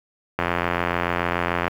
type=click train; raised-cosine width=0.5 ms; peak=-6 dBFS; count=113; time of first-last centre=0.39-1.679 s; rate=86.9 Hz; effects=high-pass 60 Hz 12 dB/octave + 7-bit